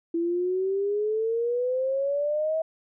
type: exponential sweep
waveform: sine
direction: up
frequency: 332.1 to 647 Hz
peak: -23 dBFS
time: 0.14-2.62 s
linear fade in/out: 5 ms
effects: none